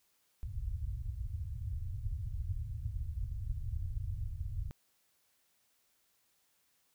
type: low-pass noise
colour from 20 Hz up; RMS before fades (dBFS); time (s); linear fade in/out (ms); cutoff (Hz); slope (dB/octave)
white; -38; 0.43-4.71; 0; 110; 48
effects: white hiss -74 dBFS RMS until 6.94 s